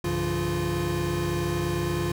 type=tone cluster; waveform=square; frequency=63.7 / 97.4 / 140.4 / 169.3 / 348.6 Hz; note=C2 / G2 / C#3 / E3 / F4; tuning=-46 / -11 / +22 / +46 / -3 cents; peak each=-37 / -34 / -32 / -33 / -29 dBFS; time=0.04-2.12 s; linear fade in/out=5 ms; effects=none